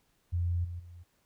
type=tone with level steps; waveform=sine; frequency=86.9 Hz; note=F2; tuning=8 cents flat; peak=-27 / -36 / -46 dBFS; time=0.32-1.04 s; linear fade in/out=20 ms; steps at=0.64 / 0.79 s; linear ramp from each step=10 ms; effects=pink hiss -72 dBFS RMS until 1.25 s